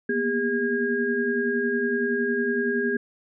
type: tone cluster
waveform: sine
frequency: 232.8 / 243.6 / 403.7 / 1632 Hz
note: A#3 / B3 / G#4 / G#6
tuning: -2 / -24 / -49 / -31 cents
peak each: -32 / -28 / -25 / -27 dBFS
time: 0.09-2.97 s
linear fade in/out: 5 ms
effects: none